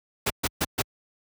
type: noise bursts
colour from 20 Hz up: pink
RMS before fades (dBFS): -24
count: 4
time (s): 0.26-0.822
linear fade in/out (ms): 10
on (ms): 43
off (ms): 130
effects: high-pass 60 Hz 12 dB/octave